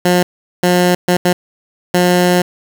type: tone bursts at uneven times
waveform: 15% pulse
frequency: 178.5 Hz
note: F3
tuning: 38 cents sharp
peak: -3 dBFS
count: 5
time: 0.05-0.23 / 0.63-0.95 / 1.08-1.17 / 1.25-1.33 / 1.94-2.42 s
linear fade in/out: 5 ms
effects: 7-bit